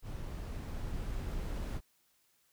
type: noise with level ramp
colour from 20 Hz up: brown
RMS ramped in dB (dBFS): -41 to -36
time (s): 0.02-1.81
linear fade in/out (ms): 50
effects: white hiss -72 dBFS RMS until 2.52 s